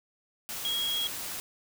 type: tone in noise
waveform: sine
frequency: 3294 Hz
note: G#7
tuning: 15 cents flat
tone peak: -28 dBFS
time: 0.65-1.07 s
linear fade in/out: 0 ms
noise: white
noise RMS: -37 dBFS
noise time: 0.49-1.4 s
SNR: +6 dB
effects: none